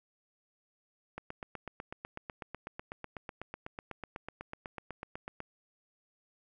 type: click train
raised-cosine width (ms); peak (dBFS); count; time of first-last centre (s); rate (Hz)
0.5; -25; 35; 1.18-5.404; 8.05
effects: none